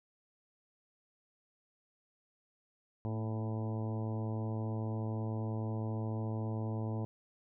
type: harmonic tone with a mistuned harmonic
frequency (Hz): 109.7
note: A2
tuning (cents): -5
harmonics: 1 / 2 / 3 / 4 / 5 / 6 / 7 / 8 / 9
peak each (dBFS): -35 / -41 / -45 / -47 / -49 / -51 / -52 / -53 / -54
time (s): 3.05-7.05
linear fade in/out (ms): 0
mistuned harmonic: 2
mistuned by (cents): +31
effects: none